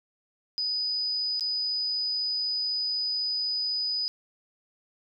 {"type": "tone with dropouts", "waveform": "sine", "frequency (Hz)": 4978, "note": "D#8", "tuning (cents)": 0, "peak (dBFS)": -26, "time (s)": [0.58, 4.08], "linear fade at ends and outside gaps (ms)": 0, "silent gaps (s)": [1.396, 1.408], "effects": []}